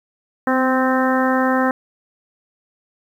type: harmonic tone with a mistuned harmonic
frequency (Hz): 260.1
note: C4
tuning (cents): -10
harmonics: 1 / 2 / 3 / 4 / 5 / 6 / 7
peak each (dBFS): -18 / -21 / -23 / -24 / -25 / -26 / -26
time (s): 0.47-1.71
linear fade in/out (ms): 2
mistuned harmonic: 1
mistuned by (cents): -16
effects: 8-bit